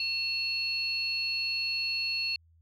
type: tone pair together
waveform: sine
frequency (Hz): 2700 / 4341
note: E7 / C#8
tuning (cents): +41 / -37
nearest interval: minor sixth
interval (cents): 822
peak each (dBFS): -31 / -30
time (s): 0-2.36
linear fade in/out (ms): 2
effects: tanh soft clip ceiling -20 dBFS + added 82 Hz sine -59 dBFS peak until 2.61 s